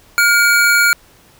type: tone pair together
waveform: square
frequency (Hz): 1422.7 / 2286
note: F6 / D7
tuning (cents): +32 / -47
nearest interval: minor sixth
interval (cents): 821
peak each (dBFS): -11 / -16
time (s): 0.18-0.93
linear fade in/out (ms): 0
effects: pink hiss -48 dBFS RMS until 1.39 s